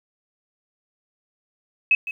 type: tone with echo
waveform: sine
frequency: 2570 Hz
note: E7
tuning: 45 cents flat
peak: -13 dBFS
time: 1.91-1.95 s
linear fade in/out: 2 ms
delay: 160 ms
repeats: 1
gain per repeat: -13 dB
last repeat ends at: 2.11 s
effects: 9-bit